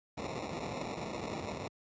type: noise with sample-and-hold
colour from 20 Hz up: blue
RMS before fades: -39 dBFS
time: 0.17-1.68 s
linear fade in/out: 5 ms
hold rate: 1575 Hz
effects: high-pass 80 Hz 12 dB/octave + resampled to 16000 Hz